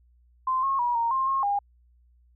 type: tone with pitch steps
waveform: sine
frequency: 1039 / 1085 / 964 / 929 / 1060 / 1078 / 809 Hz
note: C6 / C#6 / B5 / A#5 / C6 / C#6 / G#5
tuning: -12 / -37 / -42 / -6 / +22 / -49 / -46 cents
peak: -22 dBFS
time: 0.47-1.59 s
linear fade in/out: 5 ms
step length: 160 ms
effects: added 60 Hz sine -57 dBFS peak until 2.35 s